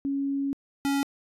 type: tone pair in turn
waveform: sine / square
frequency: 277.2 / 278.8 Hz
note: C#4 / C#4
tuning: 0 / +10 cents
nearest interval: unison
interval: 10 cents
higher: second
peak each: -25 / -24 dBFS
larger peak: second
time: 0.05-0.53 / 0.85-1.03 s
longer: first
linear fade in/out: 0 ms
effects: resampled to 32000 Hz